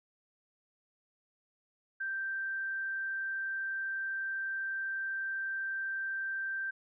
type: tone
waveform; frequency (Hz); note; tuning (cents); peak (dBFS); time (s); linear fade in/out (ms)
sine; 1568; G6; 0; -33; 2-6.71; 10
effects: none